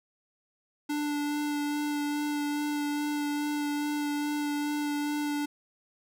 square tone with vibrato, 293.7 Hz, D4, in tune, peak -29 dBFS, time 0.89-5.46 s, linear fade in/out 10 ms, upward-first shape sine, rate 2.4 Hz, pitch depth 12 cents each way, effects none

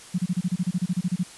sine tone bursts, 180 Hz, F#3, 47 cents flat, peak -20 dBFS, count 15, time 0.14-1.235 s, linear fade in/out 10 ms, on 45 ms, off 30 ms, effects white hiss -45 dBFS RMS until 1.37 s + resampled to 24000 Hz

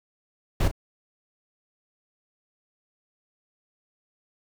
brown noise with echo, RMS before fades -21 dBFS, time 0.6-0.68 s, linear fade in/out 5 ms, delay 34 ms, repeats 1, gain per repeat -11 dB, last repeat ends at 0.714 s, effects none

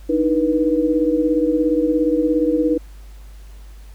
sine tone cluster, 301.2 / 318.3 / 487.7 Hz, D4 / D#4 / B4, +44 / +39 / -22 cents, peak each -19 dBFS, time 0.09-2.78 s, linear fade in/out 10 ms, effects added 50 Hz sine -36 dBFS peak until 3.94 s + pink hiss -52 dBFS RMS until 3.94 s

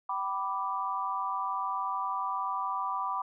sine chord, G major, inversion none, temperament equal with one note detuned, 771 / 987.8 / 1174.7 Hz, G5 / B5 / D6, -29 / 0 / 0 cents, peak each -37 / -33 / -33 dBFS, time 0.09-3.22 s, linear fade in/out 5 ms, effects none

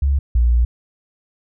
sine tone pair in turn, 69.3 / 59.39 Hz, C#2 / A#1, 0 / +33 cents, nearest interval minor third, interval 267 cents, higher first, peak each -13 / -11 dBFS, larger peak second, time 0.02-0.19 / 0.35-0.65 s, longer second, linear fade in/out 5 ms, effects none

